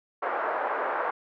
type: band-pass noise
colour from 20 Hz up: pink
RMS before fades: -29 dBFS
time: 0.22-1.11 s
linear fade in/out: 10 ms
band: 500 to 1500 Hz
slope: 24 dB/octave
effects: none